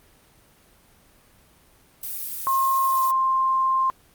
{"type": "noise", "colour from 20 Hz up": "violet", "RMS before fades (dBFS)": -31, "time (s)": [2.03, 3.11], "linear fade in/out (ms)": 2}
{"type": "tone with pitch glide", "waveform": "sine", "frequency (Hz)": [1068, 1053.9], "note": ["C6", "C6"], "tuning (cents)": [35, 12], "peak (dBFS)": -18, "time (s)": [2.47, 3.9], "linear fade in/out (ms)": 0, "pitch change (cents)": -23, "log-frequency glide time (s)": [2.85, 3.01]}
{"effects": ["pink hiss -56 dBFS RMS until 4.14 s", "Opus 32 kbps"]}